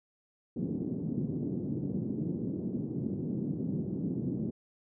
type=band-pass noise; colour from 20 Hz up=pink; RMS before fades=-34 dBFS; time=0.56-4.51 s; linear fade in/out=10 ms; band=140 to 320 Hz; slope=24 dB/octave; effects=none